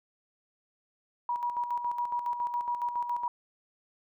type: tone with tremolo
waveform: sine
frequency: 963 Hz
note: B5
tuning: 44 cents flat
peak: -27 dBFS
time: 1.29-3.28 s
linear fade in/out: 2 ms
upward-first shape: square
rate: 7.2 Hz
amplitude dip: 55%
effects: none